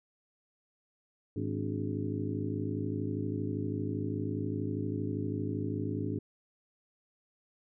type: harmonic tone with a mistuned harmonic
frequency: 52.5 Hz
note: G#1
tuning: 19 cents sharp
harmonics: 2 / 3 / 4 / 5 / 6 / 7 / 8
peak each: -36 / -40 / -41 / -40 / -37 / -42 / -42 dBFS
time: 1.36-6.19 s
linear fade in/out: 5 ms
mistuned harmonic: 6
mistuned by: -110 cents
effects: none